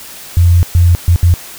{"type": "tone bursts at uneven times", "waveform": "sine", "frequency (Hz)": 86.9, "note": "F2", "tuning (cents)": -8, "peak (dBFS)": -4, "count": 4, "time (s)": [[0.37, 0.63], [0.75, 0.95], [1.08, 1.16], [1.23, 1.34]], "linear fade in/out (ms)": 0, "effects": ["white hiss -31 dBFS RMS until 1.58 s"]}